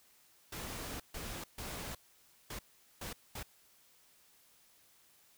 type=noise bursts at uneven times; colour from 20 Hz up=pink; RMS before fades=-43 dBFS; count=6; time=0.52-1 / 1.14-1.44 / 1.58-1.95 / 2.5-2.59 / 3.01-3.13 / 3.35-3.43 s; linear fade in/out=5 ms; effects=white hiss -66 dBFS RMS until 5.37 s